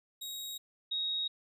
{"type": "tone pair in turn", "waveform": ["sawtooth", "sine"], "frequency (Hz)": [3791, 3772], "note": ["A#7", "A#7"], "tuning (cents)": [28, 20], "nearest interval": "unison", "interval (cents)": 8, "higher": "first", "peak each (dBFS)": [-36, -31], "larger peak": "second", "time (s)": [[0.21, 0.58], [0.91, 1.28]], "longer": "neither", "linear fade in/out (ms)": 10, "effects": []}